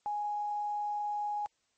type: tone with quantisation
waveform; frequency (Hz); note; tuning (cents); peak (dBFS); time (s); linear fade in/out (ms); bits
sine; 830.6; G#5; 0; -31; 0.06-1.46; 0; 10
effects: white hiss -75 dBFS RMS until 1.77 s + MP3 32 kbps